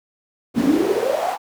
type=noise with high-pass filter sweep; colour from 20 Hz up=brown; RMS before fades=-19 dBFS; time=0.54-1.38 s; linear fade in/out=50 ms; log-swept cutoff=220 to 860 Hz; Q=9.4; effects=none